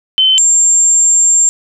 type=tone pair in turn; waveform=sine; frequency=3069 / 7382 Hz; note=G7 / A#8; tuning=-37 / -18 cents; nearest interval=octave + minor third; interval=1519 cents; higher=second; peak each=-6 dBFS; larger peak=neither; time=0.18-0.38 / 0.38-1.49 s; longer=second; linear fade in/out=0 ms; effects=none